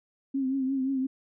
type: tone with vibrato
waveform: sine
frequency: 266.5 Hz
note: C4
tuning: 32 cents sharp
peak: -25 dBFS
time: 0.34-1.07 s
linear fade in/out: 10 ms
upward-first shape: triangle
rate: 5.7 Hz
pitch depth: 62 cents each way
effects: none